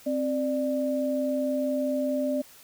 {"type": "tone pair together", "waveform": "sine", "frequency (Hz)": [262.9, 592.4], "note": ["C4", "D5"], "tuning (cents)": [8, 15], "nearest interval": "octave + major second", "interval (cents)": 1407, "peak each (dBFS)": -27, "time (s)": [0.06, 2.42], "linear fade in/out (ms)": 10, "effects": ["white hiss -52 dBFS RMS until 2.63 s"]}